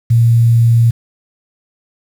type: tone with quantisation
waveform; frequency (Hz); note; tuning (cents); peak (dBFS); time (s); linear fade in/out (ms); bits
sine; 116.54; A#2; 0; -6; 0.1-0.91; 10; 6
effects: none